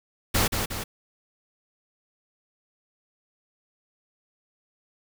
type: noise with echo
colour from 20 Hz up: pink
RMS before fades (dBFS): -22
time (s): 0.34-0.48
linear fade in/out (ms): 10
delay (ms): 180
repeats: 2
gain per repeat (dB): -5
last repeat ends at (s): 0.84
effects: none